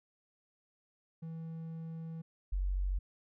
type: tone pair in turn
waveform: triangle / sine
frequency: 162.9 / 46.75 Hz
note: E3 / F#1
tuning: -20 / +19 cents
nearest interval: octave + minor seventh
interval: 2161 cents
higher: first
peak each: -38 / -30 dBFS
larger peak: second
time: 1.22-2.22 / 2.52-2.99 s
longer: first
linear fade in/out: 10 ms
effects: none